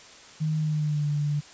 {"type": "tone with pitch glide", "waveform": "sine", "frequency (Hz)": [155.56, 147], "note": ["D#3", "D3"], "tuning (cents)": [0, 2], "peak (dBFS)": -23, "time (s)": [0.4, 1.41], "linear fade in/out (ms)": 20, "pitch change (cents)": -98, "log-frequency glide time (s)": [0.58, 1.07], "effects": ["white hiss -48 dBFS RMS until 1.53 s", "resampled to 16000 Hz"]}